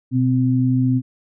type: tone pair together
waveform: sine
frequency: 124.8 / 257.7 Hz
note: B2 / C4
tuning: +19 / -26 cents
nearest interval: octave + minor second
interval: 1255 cents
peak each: -17 dBFS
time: 0.11-1.02 s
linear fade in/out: 50 ms
effects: none